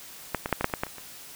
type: clicks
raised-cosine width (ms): 0.5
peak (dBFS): -10 / -13 / -29 / -7 / -12 / -6 / -30 / -11 / -11 / -25 / -26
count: 11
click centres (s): 0.347 / 0.459 / 0.492 / 0.527 / 0.61 / 0.644 / 0.699 / 0.738 / 0.835 / 0.867 / 0.983
effects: white hiss -45 dBFS RMS until 1.35 s